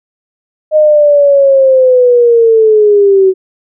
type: linear sweep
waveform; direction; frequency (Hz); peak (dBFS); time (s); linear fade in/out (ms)
sine; down; 620 to 373.6; -3; 0.71-3.34; 50
effects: none